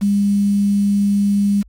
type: tone with quantisation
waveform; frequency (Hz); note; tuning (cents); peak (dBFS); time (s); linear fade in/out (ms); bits
sine; 201.9; G#3; -49; -12; 0.01-1.63; 20; 6
effects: added 50 Hz sine -43 dBFS peak until 1.68 s + MP3 64 kbps